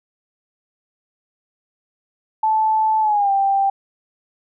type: tone with pitch glide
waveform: sine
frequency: 873 to 786.8 Hz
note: A5 to G5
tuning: -14 to +6 cents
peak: -14 dBFS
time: 2.43-3.7 s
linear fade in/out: 5 ms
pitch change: -180 cents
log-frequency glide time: 3.01-3.31 s
effects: none